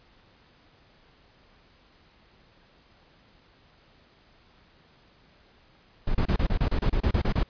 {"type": "noise bursts", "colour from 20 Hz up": "brown", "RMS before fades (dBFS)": -23, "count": 13, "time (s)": [6.07, 7.432], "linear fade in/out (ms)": 5, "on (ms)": 78, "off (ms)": 29, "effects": ["pink hiss -59 dBFS RMS until 7.49 s", "resampled to 11025 Hz"]}